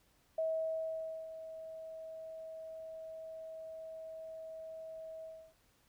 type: tone with ADSR envelope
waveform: sine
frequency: 643 Hz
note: E5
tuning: 43 cents flat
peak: -31 dBFS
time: 0.38-5.54 s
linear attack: 5 ms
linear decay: 890 ms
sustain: -13 dB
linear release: 300 ms
effects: pink hiss -71 dBFS RMS until 5.88 s